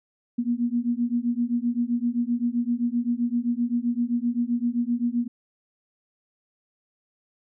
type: beating tone pair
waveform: sine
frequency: 235.3 / 243 Hz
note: A#3 / B3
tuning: +16 / -28 cents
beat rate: 7.7 Hz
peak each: -25 dBFS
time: 0.38-5.28 s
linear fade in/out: 10 ms
effects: none